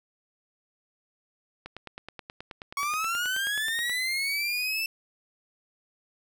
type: click train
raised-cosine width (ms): 0.3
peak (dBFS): -23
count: 22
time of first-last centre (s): 1.66-3.896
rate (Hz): 9.39
type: linear sweep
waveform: 30% pulse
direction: up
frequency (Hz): 1108.7 to 2664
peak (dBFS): -24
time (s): 2.77-4.86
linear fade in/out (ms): 2
effects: none